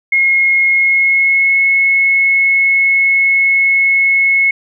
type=tone with pitch glide; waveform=sine; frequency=2157 to 2185 Hz; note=C#7 to C#7; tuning=-48 to -26 cents; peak=-8 dBFS; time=0.12-4.51 s; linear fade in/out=5 ms; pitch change=+22 cents; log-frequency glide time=0.69-1.59 s; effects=none